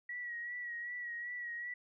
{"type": "tone with vibrato", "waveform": "sine", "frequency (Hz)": 1922, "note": "B6", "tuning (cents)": -48, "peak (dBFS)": -39, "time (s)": [0.09, 1.74], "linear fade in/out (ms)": 5, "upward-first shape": "sine", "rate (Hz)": 2.6, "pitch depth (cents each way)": 38, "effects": []}